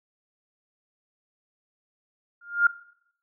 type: tone with exponential growth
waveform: sine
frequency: 1407 Hz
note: F6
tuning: 12 cents sharp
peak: -12 dBFS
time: 2.41-2.67 s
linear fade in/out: 5 ms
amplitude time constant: 55 ms
effects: noise-tail reverb RT60 0.7 s tail -19 dB re dry